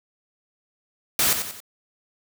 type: noise with echo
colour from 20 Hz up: white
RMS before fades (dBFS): -20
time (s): 1.19-1.33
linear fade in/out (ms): 2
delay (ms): 91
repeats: 3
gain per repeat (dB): -7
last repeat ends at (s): 1.603
effects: none